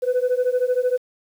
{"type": "beating tone pair", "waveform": "sine", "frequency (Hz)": [493.9, 506.9], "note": ["B4", "B4"], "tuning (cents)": [0, 45], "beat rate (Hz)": 13, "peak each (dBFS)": -19, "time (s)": [0.02, 0.98], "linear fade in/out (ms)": 20, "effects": ["tanh soft clip ceiling -14 dBFS", "8-bit"]}